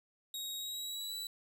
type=tone with pitch glide; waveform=sawtooth; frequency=3784 to 3947 Hz; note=A#7 to B7; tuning=+25 to -2 cents; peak=-36 dBFS; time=0.34-1.27 s; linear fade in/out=2 ms; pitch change=+73 cents; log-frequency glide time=0.57-1.14 s; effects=none